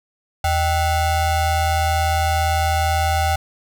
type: ring-modulated tone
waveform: square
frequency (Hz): 347.9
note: F4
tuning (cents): -7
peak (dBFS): -14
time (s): 0.44-3.36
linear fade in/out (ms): 5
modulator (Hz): 429
effects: none